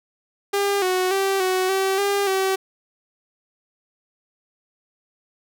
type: tone with pitch steps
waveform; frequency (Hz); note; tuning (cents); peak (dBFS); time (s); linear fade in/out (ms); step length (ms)
sawtooth; 401.3 / 368.8 / 389.1 / 371.9 / 384.8 / 401.3 / 382.9; G4 / F#4 / G4 / F#4 / G4 / G4 / G4; +41 / -6 / -13 / +9 / -32 / +41 / -41; -15; 0.53-2.56; 10; 290
effects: none